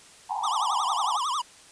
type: band-pass noise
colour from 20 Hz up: white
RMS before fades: -30 dBFS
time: 0.29-1.18 s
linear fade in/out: 20 ms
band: 770 to 960 Hz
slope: 96 dB/octave
type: tone with vibrato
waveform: square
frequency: 1100 Hz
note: C#6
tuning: 14 cents flat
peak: -26 dBFS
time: 0.43-1.42 s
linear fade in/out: 10 ms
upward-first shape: triangle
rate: 11 Hz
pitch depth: 270 cents each way
effects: white hiss -51 dBFS RMS until 1.71 s + resampled to 22050 Hz